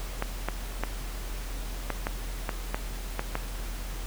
clicks, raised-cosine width 0.5 ms, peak -13 dBFS, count 9, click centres 0.224 / 0.486 / 0.836 / 1.903 / 2.069 / 2.492 / 2.745 / 3.194 / 3.354 s, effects added 42 Hz sine -33 dBFS peak until 4.06 s + pink hiss -42 dBFS RMS until 4.06 s

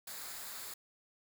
white noise with comb filter, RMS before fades -45 dBFS, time 0.07-0.74 s, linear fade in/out 5 ms, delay 0.34 ms, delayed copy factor -0.5, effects none

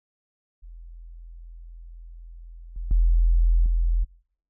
sine tone with level steps, 42.01 Hz, E1, 34 cents sharp, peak -39 / -28 / -15 / -18 dBFS, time 0.62-4.05 s, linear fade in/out 20 ms, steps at 2.76 / 2.91 / 3.66 s, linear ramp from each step 2 ms, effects noise-tail reverb RT60 0.6 s tail -24 dB re dry

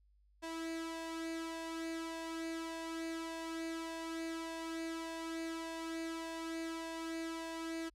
sawtooth tone with flanger, 327.5 Hz, E4, 11 cents flat, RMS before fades -42 dBFS, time 0.42-7.9 s, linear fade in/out 20 ms, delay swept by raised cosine 1.9 to 2.61 ms, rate 1.7 Hz, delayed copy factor +0.55, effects added 50 Hz sine -66 dBFS peak until 7.94 s + low-pass 10000 Hz 12 dB/octave

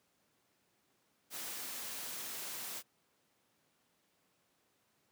white noise, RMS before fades -43 dBFS, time 1.3-2.83 s, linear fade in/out 50 ms, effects pink hiss -75 dBFS RMS until 5.11 s + high-pass 150 Hz 12 dB/octave

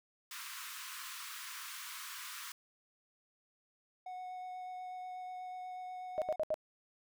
pink high-pass noise, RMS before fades -46 dBFS, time 0.31-2.52 s, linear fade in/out 2 ms, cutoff 1000 Hz, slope 96 dB/octave
triangle tone with vibrato, 735 Hz, F#5, 12 cents flat, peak -40 dBFS, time 4.06-6.36 s, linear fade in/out 5 ms, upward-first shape sine, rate 8.2 Hz, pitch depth 9 cents each way
sine tone bursts, 622.3 Hz, D#5, in tune, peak -30 dBFS, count 4, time 6.18-6.542 s, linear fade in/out 0 ms, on 38 ms, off 70 ms
effects none

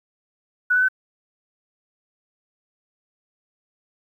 sine tone with pitch steps, 1476 / 1502 / 1521 Hz, F#6 / F#6 / F#6, -5 / +26 / +47 cents, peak -15 dBFS, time 0.7-0.886 s, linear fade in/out 10 ms, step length 62 ms, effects 9-bit

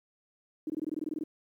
sine tone bursts, 310 Hz, D#4, 6 cents flat, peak -30 dBFS, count 12, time 0.67-1.236 s, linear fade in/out 2 ms, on 27 ms, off 22 ms, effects high-pass 150 Hz 12 dB/octave + 11-bit

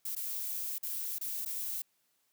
violet noise with dropouts, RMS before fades -37 dBFS, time 0.05-1.82 s, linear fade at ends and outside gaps 5 ms, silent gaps 0.152-0.163 / 0.783-0.829 / 1.185-1.211 / 1.45-1.458 s, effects white hiss -75 dBFS RMS until 2.32 s + high-pass 100 Hz 12 dB/octave

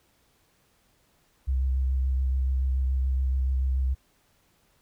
sine tone with vibrato, 65.41 Hz, C2, in tune, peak -22 dBFS, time 1.47-3.95 s, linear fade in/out 20 ms, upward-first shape sine, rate 7 Hz, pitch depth 22 cents each way, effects pink hiss -66 dBFS RMS until 4.81 s

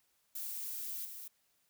violet noise with level steps, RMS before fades -41 / -47 dBFS, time 0.35-1.28 s, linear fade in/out 5 ms, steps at 1.05 s, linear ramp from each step 2 ms, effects white hiss -75 dBFS RMS until 1.69 s

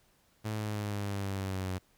sawtooth exponential sweep, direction down, 109 to 92.2 Hz, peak -29 dBFS, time 0.44-1.79 s, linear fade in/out 20 ms, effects pink hiss -68 dBFS RMS until 1.97 s

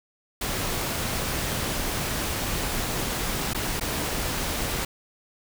pink noise with dropouts, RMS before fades -28 dBFS, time 0.41-4.85 s, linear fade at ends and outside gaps 5 ms, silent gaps 3.535-3.546 / 3.798-3.809 s, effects none

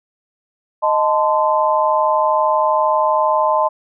sine chord, A diminished, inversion second, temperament equal with one note detuned, 622.3 / 880 / 1032.7 Hz, Eb5 / A5 / C6, 0 / 0 / -23 cents, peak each -17 dBFS, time 0.82-3.69 s, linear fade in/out 20 ms, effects none

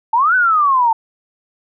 sine exponential two-way sweep, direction up then down, 869 to 1529 to 885 Hz, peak -10 dBFS, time 0.13-0.93 s, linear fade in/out 5 ms, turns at 0.35 s, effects none

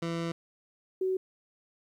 20% pulse / sine tone pair in turn, 167.3 / 375.6 Hz, E3 / F#4, +26 / +26 cents, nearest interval octave + major second, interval 1400 cents, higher second, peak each -26 dBFS, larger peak neither, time 0.02-0.32 / 1.01-1.17 s, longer first, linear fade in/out 5 ms, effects low-pass 6000 Hz 12 dB/octave + 11-bit

